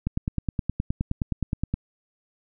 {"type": "click train", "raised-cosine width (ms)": 5, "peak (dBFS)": -12, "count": 17, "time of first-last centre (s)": [0.07, 1.74], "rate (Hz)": 9.58, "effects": []}